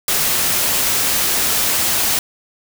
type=noise; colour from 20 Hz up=white; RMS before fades=-17 dBFS; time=0.08-2.19 s; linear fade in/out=2 ms; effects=none